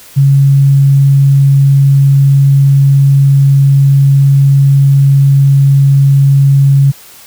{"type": "tone", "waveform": "sine", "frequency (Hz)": 138.4, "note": "C#3", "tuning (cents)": -2, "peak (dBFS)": -3, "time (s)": [0.16, 6.92], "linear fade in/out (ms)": 20, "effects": ["white hiss -36 dBFS RMS until 7.26 s"]}